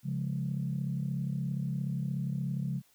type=chord; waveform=sine; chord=Db major; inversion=none; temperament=equal with one note detuned; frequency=137.63 / 174.61 / 207.7 Hz; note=Db3 / F3 / Ab3; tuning=-12 / 0 / 0 cents; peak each=-32 / -35 / -38 dBFS; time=0.03-2.82 s; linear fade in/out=50 ms; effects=tanh soft clip ceiling -22 dBFS + white hiss -66 dBFS RMS until 2.94 s